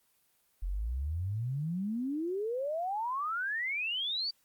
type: exponential sweep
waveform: sine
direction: up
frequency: 41.82 to 4699 Hz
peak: -31 dBFS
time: 0.62-4.31 s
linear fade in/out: 10 ms
effects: white hiss -71 dBFS RMS until 4.44 s + Opus 24 kbps